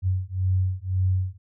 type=beating tone pair; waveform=sine; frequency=92.3 / 94.2 Hz; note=F#2 / F#2; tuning=-4 / +32 cents; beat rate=1.9 Hz; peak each=-24 dBFS; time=0.02-1.38 s; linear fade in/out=50 ms; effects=none